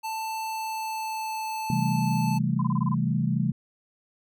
square tone with pitch glide, 884 to 876.4 Hz, A5 to A5, +8 to -7 cents, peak -30 dBFS, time 0.03-2.39 s, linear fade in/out 20 ms, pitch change -15 cents, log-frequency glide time 0.39-1.42 s
sine chord, A minor seventh, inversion first, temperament equal with one note detuned, 132.56 / 164.81 / 196 / 220 Hz, C3 / E3 / G3 / A3, +23 / 0 / 0 / 0 cents, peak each -27 / -27 / -29 / -29 dBFS, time 1.7-3.52 s, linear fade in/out 2 ms
sine tone bursts, 1020 Hz, C6, 44 cents flat, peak -29 dBFS, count 7, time 2.59-2.943 s, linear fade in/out 5 ms, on 29 ms, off 25 ms
effects none

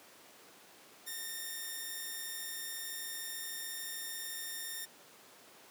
5% pulse tone pair together, 1817.9 / 1864.7 Hz, A#6 / A#6, -44 / 0 cents, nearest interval unison, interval 44 cents, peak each -29 / -39 dBFS, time 1.06-4.86 s, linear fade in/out 20 ms, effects pink hiss -57 dBFS RMS until 5.7 s + high-pass 300 Hz 12 dB/octave

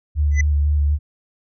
sine tone with vibrato, 73.42 Hz, D2, in tune, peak -14 dBFS, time 0.15-0.99 s, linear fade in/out 50 ms, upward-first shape square, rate 4 Hz, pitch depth 21 cents each way
square tone with exponential growth, 2009 Hz, B6, 29 cents sharp, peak -17 dBFS, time 0.31-0.41 s, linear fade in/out 5 ms, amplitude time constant 21 ms
effects resampled to 16000 Hz

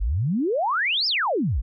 sine exponential two-way sweep, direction up then down, 43.65 to 5440 to 43.65 Hz, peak -20 dBFS, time 0-1.62 s, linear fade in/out 20 ms, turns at 1.07 s, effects none

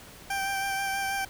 20% pulse tone with vibrato, 784 Hz, G5, in tune, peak -23 dBFS, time 0.3-1.25 s, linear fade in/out 5 ms, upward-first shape sine, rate 6.2 Hz, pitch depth 16 cents each way, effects pink hiss -48 dBFS RMS until 1.29 s

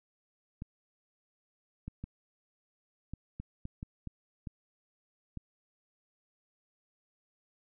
clicks, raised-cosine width 5 ms, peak -27 dBFS, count 10, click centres 0.621 / 1.88 / 2.04 / 3.136 / 3.4 / 3.654 / 3.829 / 4.073 / 4.472 / 5.373 s, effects none

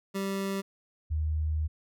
25% pulse / sine tone pair in turn, 195.3 / 77.5 Hz, G3 / D#2, -6 / -6 cents, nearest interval octave + major third, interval 1600 cents, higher first, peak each -26 dBFS, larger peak neither, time 0.14-0.62 / 1.1-1.68 s, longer second, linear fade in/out 20 ms, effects none

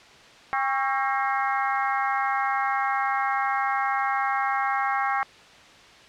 harmonic tone with a mistuned harmonic, 267.4 Hz, C4, 38 cents sharp, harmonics 3 / 4 / 5 / 6 / 7 / 8, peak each -26 / -28 / -30 / -32 / -33 / -34 dBFS, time 0.53-5.23 s, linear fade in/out 0 ms, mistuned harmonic 4, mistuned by +58 cents, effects white hiss -49 dBFS RMS until 6.08 s + low-pass 4000 Hz 12 dB/octave

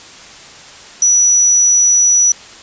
sine tone, 5890 Hz, F#8, 9 cents flat, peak -7 dBFS, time 1.02-2.32 s, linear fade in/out 2 ms, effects white hiss -36 dBFS RMS until 2.62 s + resampled to 16000 Hz

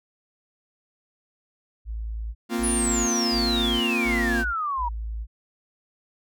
sine tone bursts, 55 Hz, A1, in tune, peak -28 dBFS, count 5, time 1.85-5.27 s, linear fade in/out 50 ms, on 500 ms, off 230 ms
45% pulse chord, Bb suspended second, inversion none, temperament equal, 233.1 / 261.6 / 349.2 Hz, Bb3 / C4 / F4, 0 / 0 / 0 cents, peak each -26 / -31 / -29 dBFS, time 2.49-4.45 s, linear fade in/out 50 ms
sine exponential sweep, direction down, 10260 to 932.3 Hz, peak -24 dBFS, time 2.63-4.89 s, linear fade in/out 10 ms
effects none

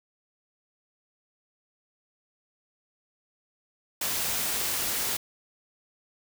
white noise, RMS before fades -29 dBFS, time 4.01-5.17 s, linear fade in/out 5 ms, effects none

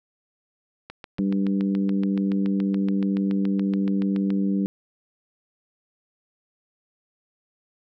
click train, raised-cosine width 0.3 ms, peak -21 dBFS, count 25, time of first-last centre 0.9-4.304 s, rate 7.05 Hz
harmonic tone, 98 Hz, G2, in tune, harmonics 2 / 3 / 4 / 5, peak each -21 / -27 / -37 / -39 dBFS, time 1.19-4.66 s, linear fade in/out 0 ms
effects none

